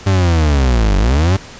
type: linear two-way sweep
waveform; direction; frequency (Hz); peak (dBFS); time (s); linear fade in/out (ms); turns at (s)
40% pulse; down then up; 99 to 46.75 to 99; -9; 0.06-1.37; 10; 0.97
effects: pink hiss -35 dBFS RMS until 1.59 s + resampled to 16000 Hz